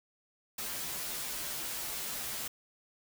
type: noise with comb filter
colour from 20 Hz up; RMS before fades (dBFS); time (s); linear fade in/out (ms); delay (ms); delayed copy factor
white; -38; 0.58-2.48; 5; 11; -1
effects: none